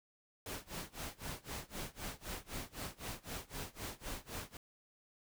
pink noise with tremolo, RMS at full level -42 dBFS, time 0.46-4.57 s, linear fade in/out 2 ms, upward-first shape sine, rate 3.9 Hz, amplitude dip 95%, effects none

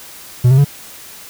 triangle tone with pitch steps, 123.47 / 132.33 / 141.83 Hz, B2 / C3 / C#3, 0 / +20 / +40 cents, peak -4 dBFS, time 0.44-0.647 s, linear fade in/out 10 ms, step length 69 ms, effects white hiss -36 dBFS RMS until 1.29 s

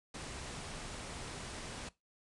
pink low-pass noise, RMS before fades -45 dBFS, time 0.14-1.89 s, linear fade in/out 5 ms, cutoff 10000 Hz, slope 96 dB/octave, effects noise-tail reverb RT60 0.2 s tail -19 dB re dry

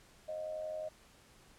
sine tone with amplitude modulation, 622.3 Hz, D#5, in tune, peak -35 dBFS, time 0.28-0.89 s, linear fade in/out 10 ms, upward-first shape sine, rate 91.1 Hz, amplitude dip 55%, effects pink hiss -62 dBFS RMS until 1.58 s + low-pass 11000 Hz 12 dB/octave

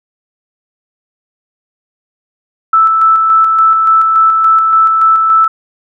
sine tone with tremolo, 1317 Hz, E6, 2 cents flat, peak -4 dBFS, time 2.73-5.48 s, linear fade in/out 5 ms, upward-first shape square, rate 3.5 Hz, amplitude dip 30%, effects none

